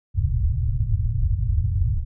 white low-pass noise, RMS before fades -21 dBFS, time 0.14-2.05 s, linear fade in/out 50 ms, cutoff 120 Hz, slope 48 dB/octave, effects none

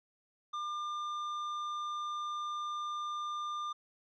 triangle tone with hard clipping, 1200 Hz, D6, 37 cents sharp, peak -37 dBFS, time 0.53-3.73 s, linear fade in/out 10 ms, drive 12 dB, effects low-pass 6000 Hz 12 dB/octave

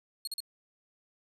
sawtooth tone bursts, 4305 Hz, C8, 49 cents sharp, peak -31 dBFS, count 3, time 0.25-0.404 s, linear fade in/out 2 ms, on 24 ms, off 41 ms, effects resampled to 32000 Hz

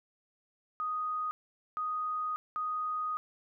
sine tone bursts at uneven times, 1244.5 Hz, D#6, in tune, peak -31 dBFS, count 3, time 0.8-1.31 / 1.77-2.36 / 2.56-3.17 s, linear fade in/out 0 ms, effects none

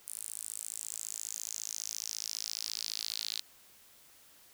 sawtooth tone with high-pass filter sweep, 54.6 Hz, A1, 13 cents flat, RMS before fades -40 dBFS, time 0.07-3.41 s, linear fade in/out 10 ms, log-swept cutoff 9500 to 4100 Hz, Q 4.1, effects white hiss -60 dBFS RMS until 4.53 s

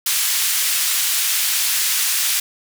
white band-pass noise, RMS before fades -19 dBFS, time 0.06-2.4 s, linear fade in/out 5 ms, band 1800 to 15000 Hz, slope 12 dB/octave, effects none

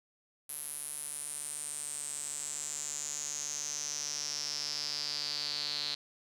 sawtooth tone with band-pass filter sweep, 146.83 Hz, D3, in tune, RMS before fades -38 dBFS, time 0.49-5.95 s, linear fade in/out 5 ms, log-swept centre 11000 to 4200 Hz, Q 8.1, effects none

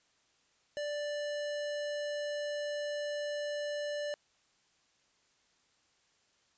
square tone, 587.3 Hz, D5, in tune, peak -35 dBFS, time 0.77-4.14 s, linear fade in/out 0 ms, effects white hiss -71 dBFS RMS until 6.57 s + resampled to 16000 Hz

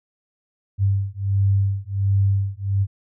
sine beating tone pair, 97.9 / 99.3 Hz, G2 / G2, -2 / +23 cents, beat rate 1.4 Hz, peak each -20 dBFS, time 0.78-2.87 s, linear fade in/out 50 ms, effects none

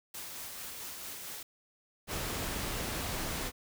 white noise with tremolo, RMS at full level -42 dBFS, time 0.14-1.43 s, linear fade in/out 5 ms, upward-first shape sine, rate 4.5 Hz, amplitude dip 25%
pink noise, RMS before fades -36 dBFS, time 2.07-3.52 s, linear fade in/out 50 ms
effects none

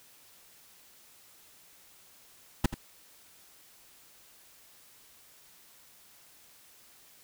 brown noise with echo, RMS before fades -21 dBFS, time 2.64-2.66 s, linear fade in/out 5 ms, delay 83 ms, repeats 1, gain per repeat -12 dB, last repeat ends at 2.743 s, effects white hiss -58 dBFS RMS until 7.23 s

